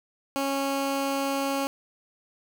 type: tone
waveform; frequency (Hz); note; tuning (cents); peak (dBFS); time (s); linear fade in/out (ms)
15% pulse; 275.1; C#4; -13; -19; 0.36-1.67; 0
effects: none